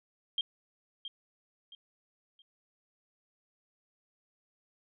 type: tone with echo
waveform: sine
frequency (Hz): 3200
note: G7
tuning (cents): +35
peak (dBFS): -28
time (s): 0.38-0.41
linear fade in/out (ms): 2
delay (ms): 670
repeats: 3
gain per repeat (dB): -10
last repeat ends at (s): 2.42
effects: none